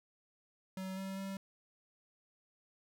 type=tone with pitch steps; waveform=square; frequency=189 / 192.4 / 194.2 Hz; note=F#3 / G3 / G3; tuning=+37 / -32 / -16 cents; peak=-40 dBFS; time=0.77-1.37 s; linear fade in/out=2 ms; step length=200 ms; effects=none